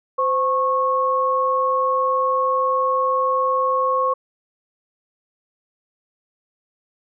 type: tone pair together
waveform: sine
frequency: 517 / 1095.5 Hz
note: C5 / C#6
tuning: -21 / -21 cents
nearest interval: octave + minor second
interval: 1300 cents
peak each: -21 / -18 dBFS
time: 0.18-4.14 s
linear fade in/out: 10 ms
effects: none